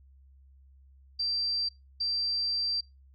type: tone bursts at uneven times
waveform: sine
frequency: 4700 Hz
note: D8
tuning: 1 cent sharp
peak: -27 dBFS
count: 2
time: 1.19-1.69 / 2-2.81 s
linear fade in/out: 10 ms
effects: noise-tail reverb RT60 0.2 s tail -22 dB re dry + added 67 Hz sine -54 dBFS peak until 3.14 s